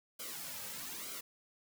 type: noise with flanger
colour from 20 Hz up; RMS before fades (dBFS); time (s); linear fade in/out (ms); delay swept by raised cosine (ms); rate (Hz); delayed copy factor
white; -44; 0.19-1.21; 10; 1.1 to 2.9; 1.1; -0.75
effects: none